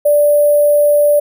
sine tone with sample-and-hold, 587.3 Hz, D5, in tune, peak -7 dBFS, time 0.05-1.2 s, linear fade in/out 10 ms, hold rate 11025 Hz, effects none

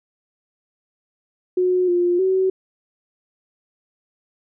sine tone with pitch steps, 364.7 / 352 / 377.5 Hz, F#4 / F4 / F#4, -25 / +14 / +35 cents, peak -15 dBFS, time 1.57-2.5 s, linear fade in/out 5 ms, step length 310 ms, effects none

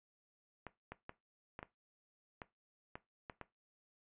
clicks, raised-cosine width 0.5 ms, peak -30 dBFS, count 9, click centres 0.667 / 0.92 / 1.094 / 1.591 / 1.629 / 2.418 / 2.955 / 3.298 / 3.413 s, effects noise-tail reverb RT60 0.2 s tail -17 dB re dry + resampled to 8000 Hz

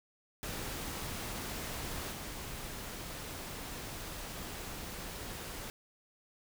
pink noise with level steps, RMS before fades -40 / -43 dBFS, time 0.43-5.7 s, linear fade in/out 0 ms, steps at 2.12 s, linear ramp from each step 5 ms, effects none

